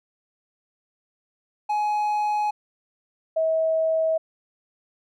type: tone pair in turn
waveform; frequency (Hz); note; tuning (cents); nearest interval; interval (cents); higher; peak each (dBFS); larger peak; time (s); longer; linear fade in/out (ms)
triangle / sine; 840 / 643.1; G#5 / E5; +19 / -43; perfect fourth; 462; first; -19; neither; 1.69-2.51 / 3.36-4.18; neither; 10
effects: none